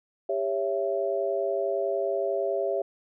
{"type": "chord", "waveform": "sine", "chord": "C# diminished", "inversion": "second", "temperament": "just", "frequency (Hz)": [399.1, 554.4, 665.2], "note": ["G4", "C#5", "E5"], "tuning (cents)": [31, 0, 16], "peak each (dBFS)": -29, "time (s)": [0.29, 2.82], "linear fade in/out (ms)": 5, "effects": []}